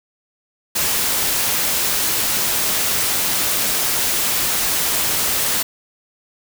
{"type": "noise", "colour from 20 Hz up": "white", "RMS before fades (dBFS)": -19, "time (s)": [0.75, 5.63], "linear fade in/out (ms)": 10, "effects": []}